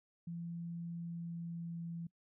sine tone with pitch glide, 169.7 to 168.33 Hz, F3 to E3, -49 to +37 cents, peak -40 dBFS, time 0.27-2.07 s, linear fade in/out 5 ms, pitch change -14 cents, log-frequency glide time 0.94-1.85 s, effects noise-tail reverb RT60 0.1 s tail -24 dB re dry

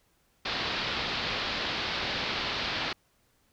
white low-pass noise, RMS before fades -32 dBFS, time 0.45-2.93 s, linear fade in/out 5 ms, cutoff 4600 Hz, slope 48 dB/octave, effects pink hiss -69 dBFS RMS until 3.52 s

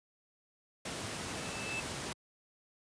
pink noise, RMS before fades -39 dBFS, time 0.85-2.13 s, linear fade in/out 5 ms
triangle tone with exponential growth, 2632 Hz, E7, 3 cents flat, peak -33 dBFS, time 0.97-1.8 s, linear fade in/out 1 ms, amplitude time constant 180 ms
effects high-pass 100 Hz 12 dB/octave + resampled to 22050 Hz

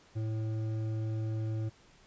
sine tone with hard clipping, 110 Hz, A2, in tune, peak -33 dBFS, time 0.15-1.7 s, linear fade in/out 20 ms, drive 9 dB, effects pink hiss -61 dBFS RMS until 2.06 s + resampled to 16000 Hz

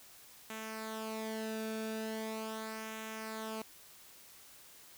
sawtooth tone with flanger, 220 Hz, A3, in tune, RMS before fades -41 dBFS, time 0.5-3.62 s, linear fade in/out 2 ms, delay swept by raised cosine 0.21 to 0.99 ms, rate 0.4 Hz, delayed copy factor -0.65, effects white hiss -57 dBFS RMS until 4.97 s

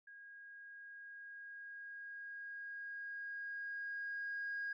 sine tone with level ramp, 1635 Hz, G#6, 28 cents flat, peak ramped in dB -53 to -37 dBFS, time 0.07-4.73 s, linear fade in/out 5 ms, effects tanh soft clip ceiling -35 dBFS

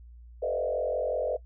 sine tone with frequency modulation, 557 Hz, C#5, 8 cents sharp, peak -26 dBFS, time 0.42-1.37 s, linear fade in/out 10 ms, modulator 45.5 Hz, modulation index 2.2, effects noise-tail reverb RT60 0.1 s tail -19 dB re dry + added 59 Hz sine -46 dBFS peak until 1.45 s

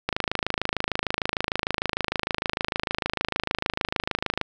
click train, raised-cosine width 0.3 ms, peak -7 dBFS, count 116, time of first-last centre 0.09-4.413 s, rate 26.6 Hz, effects none

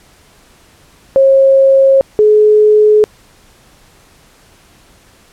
sine tone pair in turn, 540 / 424.9 Hz, C#5 / G#4, -45 / +40 cents, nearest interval major third, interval 415 cents, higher first, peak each -4 dBFS, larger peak neither, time 1.16-2.01 / 2.19-3.04 s, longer neither, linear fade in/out 0 ms, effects pink hiss -46 dBFS RMS until 5.32 s + low-pass 12000 Hz 12 dB/octave

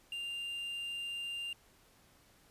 triangle tone with quantisation, 2794 Hz, F7, in tune, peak -36 dBFS, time 0.12-1.53 s, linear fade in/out 2 ms, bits 10, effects pink hiss -65 dBFS RMS until 2.5 s + resampled to 32000 Hz

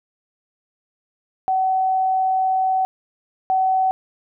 sine tone pair in turn, 756 / 756 Hz, F#5 / F#5, +37 / +37 cents, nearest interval unison, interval 0 cents, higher neither, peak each -16 / -15 dBFS, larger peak second, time 1.48-2.85 / 3.5-3.91 s, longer first, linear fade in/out 0 ms, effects none

